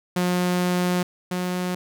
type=tone pair in turn; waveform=sawtooth; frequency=179.2 / 180.66 Hz; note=F3 / F#3; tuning=+45 / -41 cents; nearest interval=unison; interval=14 cents; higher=second; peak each=-16 / -20 dBFS; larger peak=first; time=0.16-1.03 / 1.31-1.75 s; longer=first; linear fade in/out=5 ms; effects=none